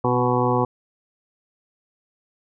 harmonic tone with a mistuned harmonic, 123.47 Hz, B2, in tune, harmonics 1 / 2 / 3 / 4 / 6 / 7 / 8 / 9, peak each -24 / -25 / -25 / -24 / -28 / -26 / -26 / -28 dBFS, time 0.04-0.65 s, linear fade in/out 5 ms, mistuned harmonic 2, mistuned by +23 cents, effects none

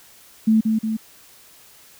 sine tone with echo, 220 Hz, A3, in tune, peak -12 dBFS, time 0.47-0.61 s, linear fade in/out 10 ms, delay 180 ms, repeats 2, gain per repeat -4 dB, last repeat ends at 0.97 s, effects white hiss -49 dBFS RMS until 1.99 s

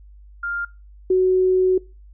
sine tone pair in turn, 1400 / 371.5 Hz, F6 / F#4, +4 / +7 cents, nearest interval octave + major seventh, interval 2297 cents, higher first, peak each -23 / -13 dBFS, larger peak second, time 0.43-0.65 / 1.1-1.78 s, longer second, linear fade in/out 5 ms, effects noise-tail reverb RT60 0.3 s tail -23 dB re dry + added 50 Hz sine -42 dBFS peak until 2.13 s

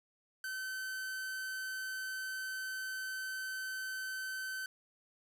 45% pulse tone, 1533 Hz, G6, 39 cents flat, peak -38 dBFS, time 0.44-4.66 s, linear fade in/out 2 ms, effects none

